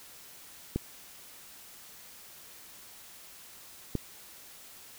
clicks, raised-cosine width 3 ms, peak -16 dBFS, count 2, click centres 0.76 / 3.953 s, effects white hiss -51 dBFS RMS until 4.98 s

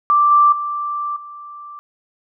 sine tone with level steps, 1174.7 Hz, D6, in tune, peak -10 / -8 / -20 / -32 dBFS, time 0.1-1.79 s, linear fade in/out 0 ms, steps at 0.31 / 0.52 / 1.16 s, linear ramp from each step 5 ms, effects none

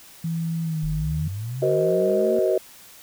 sine tone with pitch glide, 164.81 to 154.66 Hz, E3 to D#3, 0 to -10 cents, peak -23 dBFS, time 0.24-1.28 s, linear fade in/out 5 ms, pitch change -110 cents, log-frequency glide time 0.63-0.83 s
sine linear sweep, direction up, 34.18 to 233.1 Hz, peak -27 dBFS, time 0.83-2.39 s, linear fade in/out 0 ms
sine chord, C half-diminished seventh, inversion second, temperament just, 376.7 / 470.9 / 523.3 / 627.9 Hz, Gb4 / Bb4 / C5 / Eb5, +31 / +18 / 0 / +16 cents, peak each -21 / -25 / -26 / -22 dBFS, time 1.62-2.58 s, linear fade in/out 5 ms
effects tanh soft clip ceiling -7 dBFS + white hiss -47 dBFS RMS until 3.02 s

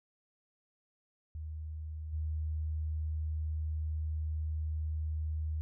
sine tone with level steps, 77.78 Hz, D#2, in tune, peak -38 / -32 dBFS, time 1.35-5.61 s, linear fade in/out 0 ms, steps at 2.12 s, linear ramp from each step 20 ms, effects none

